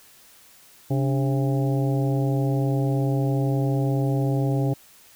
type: harmonic tone with a mistuned harmonic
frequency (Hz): 134.5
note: C3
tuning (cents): +48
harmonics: 1 / 2 / 3 / 4 / 5 / 6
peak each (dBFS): -21 / -27 / -31 / -33 / -35 / -37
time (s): 0.9-4.74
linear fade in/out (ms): 10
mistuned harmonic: 2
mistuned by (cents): +110
effects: white hiss -52 dBFS RMS until 5.15 s